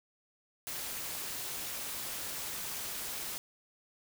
white noise with amplitude modulation, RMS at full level -37 dBFS, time 0.67-3.38 s, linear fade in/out 0 ms, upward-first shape sine, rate 258 Hz, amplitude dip 50%, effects none

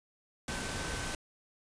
sine tone in noise, 1533 Hz, G6, 39 cents flat, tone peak -44 dBFS, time 0.48-1.15 s, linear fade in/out 2 ms, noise pink, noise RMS -37 dBFS, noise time 0.48-1.15 s, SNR -10 dB, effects resampled to 22050 Hz

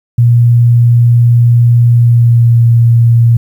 sine tone with pitch glide, 119.1 to 117.05 Hz, A#2 to A#2, +38 to +8 cents, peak -3 dBFS, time 0.18-3.37 s, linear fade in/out 5 ms, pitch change -30 cents, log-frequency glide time 1.92-2.65 s, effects 7-bit

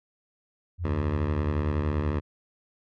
sine tone with pitch glide, 87.31 to 84.53 Hz, F2 to E2, 0 to +44 cents, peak -27 dBFS, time 0.78-2.21 s, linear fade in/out 50 ms, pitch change -56 cents, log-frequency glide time 1.18-1.54 s
10% pulse tone with vibrato, 74.4 Hz, D2, 23 cents sharp, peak -19 dBFS, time 0.84-2.2 s, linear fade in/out 10 ms, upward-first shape sine, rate 11 Hz, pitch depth 37 cents each way
effects low-pass 2000 Hz 12 dB/octave

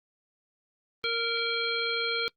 harmonic tone, 463.7 Hz, A#4, 9 cents flat, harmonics 1 / 3 / 5 / 7 / 9, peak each -33 / -33 / -33 / -33 / -33 dBFS, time 1.04-2.28 s, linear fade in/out 0 ms, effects noise-tail reverb RT60 0.1 s tail -24 dB re dry + Opus 24 kbps

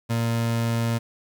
30% pulse tone, 115.9 Hz, A#2, 10 cents flat, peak -19 dBFS, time 0.09-0.99 s, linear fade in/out 20 ms, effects 9-bit

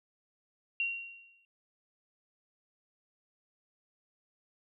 sine tone with exponential decay, 2752 Hz, F7, 26 cents flat, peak -27 dBFS, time 0.8-1.45 s, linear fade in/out 1 ms, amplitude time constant 140 ms, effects none

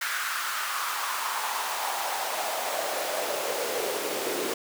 pink noise with high-pass filter sweep, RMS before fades -30 dBFS, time 0.01-4.54 s, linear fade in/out 5 ms, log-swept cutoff 1500 to 370 Hz, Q 3.3, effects none

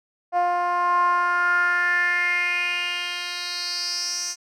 10% pulse tone with band-pass filter sweep, 352.7 Hz, F4, 17 cents sharp, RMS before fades -23 dBFS, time 0.32-4.36 s, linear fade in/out 50 ms, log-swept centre 730 to 6300 Hz, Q 5.2, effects none

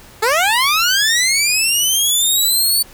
15% pulse linear sweep, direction up, 415.3 to 4543 Hz, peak -6 dBFS, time 0.22-2.83 s, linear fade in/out 10 ms, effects pink hiss -42 dBFS RMS until 2.93 s

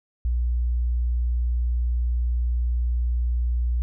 sine tone, 60 Hz, B1, 49 cents flat, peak -20 dBFS, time 0.25-3.82 s, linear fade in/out 0 ms, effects none

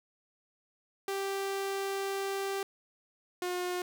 sawtooth tone pair in turn, 392 / 359 Hz, G4 / F4, 0 / +48 cents, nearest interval major second, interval 152 cents, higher first, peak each -28 dBFS, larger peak neither, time 1.08-2.63 / 3.42-3.82 s, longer first, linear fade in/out 2 ms, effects none

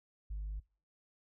sine tone, 51.1 Hz, G#1, 27 cents flat, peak -35 dBFS, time 0.3-0.6 s, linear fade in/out 10 ms, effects noise-tail reverb RT60 0.4 s tail -26 dB re dry + tanh soft clip ceiling -35 dBFS

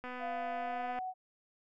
click train, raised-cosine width 0.5 ms, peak -29 dBFS, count 238, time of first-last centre 0.04-0.988 s, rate 250 Hz
sine tone with pitch glide, 698.5 to 744.3 Hz, F5 to F#5, 0 to +10 cents, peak -36 dBFS, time 0.19-1.14 s, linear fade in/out 50 ms, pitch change +110 cents, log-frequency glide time 0.54-1 s
effects none

